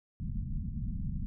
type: low-pass noise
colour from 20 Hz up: pink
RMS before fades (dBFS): -35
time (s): 0.2-1.26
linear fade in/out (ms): 0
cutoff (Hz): 220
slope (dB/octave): 48
effects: none